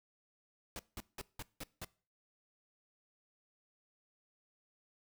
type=noise bursts; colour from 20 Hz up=pink; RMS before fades=-44 dBFS; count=6; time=0.76-1.846 s; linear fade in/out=0 ms; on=31 ms; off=180 ms; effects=noise-tail reverb RT60 0.4 s tail -22 dB re dry